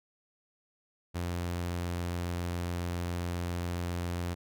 sawtooth tone, 87.31 Hz, F2, in tune, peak -28 dBFS, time 1.14-4.35 s, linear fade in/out 20 ms, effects none

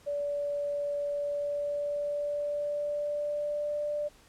sine tone with pitch glide, 577 to 590.5 Hz, D5 to D5, -31 to +9 cents, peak -29 dBFS, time 0.06-4.09 s, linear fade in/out 20 ms, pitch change +40 cents, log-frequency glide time 1.1-3.81 s, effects pink hiss -59 dBFS RMS until 4.28 s + low-pass 11000 Hz 12 dB/octave

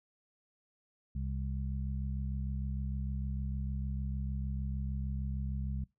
harmonic tone, 66.6 Hz, C2, 31 cents sharp, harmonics 1 / 2 / 3, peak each -35 / -39 / -43 dBFS, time 1.15-5.84 s, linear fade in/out 5 ms, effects noise-tail reverb RT60 0.2 s tail -22 dB re dry

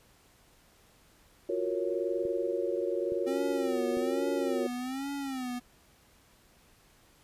sine chord, Gb major seventh, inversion third, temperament equal, 349.2 / 370 / 466.2 / 554.4 Hz, F4 / Gb4 / Bb4 / Db5, 0 / 0 / 0 / 0 cents, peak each -34 dBFS, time 1.49-4.67 s, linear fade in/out 5 ms
clicks, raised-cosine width 3 ms, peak -33 dBFS, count 3, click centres 2.253 / 3.121 / 3.971 s
square tone with vibrato, 263.1 Hz, C4, 10 cents sharp, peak -34 dBFS, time 3.26-5.6 s, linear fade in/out 20 ms, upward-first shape sine, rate 1.2 Hz, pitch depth 120 cents each way
effects pink hiss -62 dBFS RMS until 7.23 s + resampled to 32000 Hz

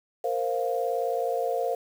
sine chord, Bb suspended second, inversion none, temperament equal with one note detuned, 464.3 / 523.3 / 698.5 Hz, Bb4 / C5 / F5, -7 / 0 / 0 cents, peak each -29 dBFS, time 0.24-1.75 s, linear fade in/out 5 ms, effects 8-bit

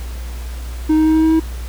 triangle tone with pitch steps, 311.1 / 313.1 / 315.1 / 317.1 / 319.1 / 321.1 Hz, D#4 / D#4 / D#4 / D#4 / D#4 / E4, 0 / +11 / +22 / +33 / +44 / -45 cents, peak -8 dBFS, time 0.89-1.4 s, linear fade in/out 10 ms, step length 85 ms, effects added 60 Hz sine -24 dBFS peak until 1.68 s + pink hiss -38 dBFS RMS until 1.68 s

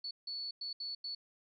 sine tone bursts at uneven times, 4435 Hz, C#8, in tune, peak -38 dBFS, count 5, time 0.04-0.11 / 0.27-0.51 / 0.61-0.73 / 0.8-0.95 / 1.04-1.15 s, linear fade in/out 5 ms, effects none

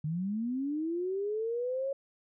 sine linear sweep, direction up, 146.83 to 554.4 Hz, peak -30 dBFS, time 0.04-1.93 s, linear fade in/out 5 ms, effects none

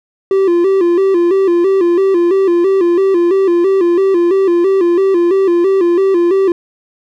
triangle tone with vibrato, 365.8 Hz, F#4, 20 cents flat, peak -6 dBFS, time 0.31-6.52 s, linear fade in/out 2 ms, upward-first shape square, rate 3 Hz, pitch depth 99 cents each way, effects none

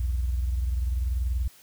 sine tone pair together, 61.2 / 81.69 Hz, B1 / E2, -15 / -15 cents, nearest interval perfect fourth, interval 500 cents, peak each -23 / -32 dBFS, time 0-1.48 s, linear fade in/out 5 ms, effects tanh soft clip ceiling -19 dBFS + white hiss -54 dBFS RMS until 1.62 s

